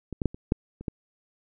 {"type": "clicks", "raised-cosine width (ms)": 3, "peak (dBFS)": [-21, -15, -9, -27, -8, -27, -16], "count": 7, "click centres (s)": [0.127, 0.218, 0.257, 0.345, 0.521, 0.81, 0.882], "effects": []}